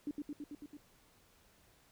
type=tone with echo; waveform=sine; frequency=293.1 Hz; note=D4; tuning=3 cents flat; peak=-35 dBFS; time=0.07-0.11 s; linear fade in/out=2 ms; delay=110 ms; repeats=6; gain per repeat=-2 dB; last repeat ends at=0.77 s; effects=pink hiss -67 dBFS RMS until 1.91 s